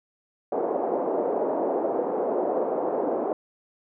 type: band-pass noise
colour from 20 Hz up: pink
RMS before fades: -26 dBFS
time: 0.52-3.33 s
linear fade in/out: 2 ms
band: 340 to 730 Hz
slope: 24 dB/octave
effects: none